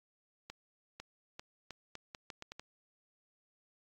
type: accelerating click train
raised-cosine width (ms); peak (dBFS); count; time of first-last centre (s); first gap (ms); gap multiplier
0.2; -27; 10; 0.5-2.596; 500; 0.79
effects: AAC 48 kbps